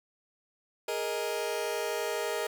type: chord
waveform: sawtooth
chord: Ab suspended second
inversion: none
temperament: just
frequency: 415.3 / 467.2 / 623 Hz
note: Ab4 / Bb4 / Eb5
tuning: 0 / +4 / +2 cents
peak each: -31 / -30 / -31 dBFS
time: 0.88-2.47 s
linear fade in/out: 5 ms
effects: none